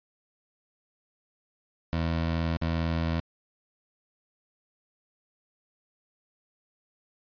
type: tone with dropouts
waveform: 20% pulse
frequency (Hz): 82.41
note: E2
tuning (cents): 0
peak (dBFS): -21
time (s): 1.93-3.2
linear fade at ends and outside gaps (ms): 0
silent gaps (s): 2.57-2.615
effects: resampled to 11025 Hz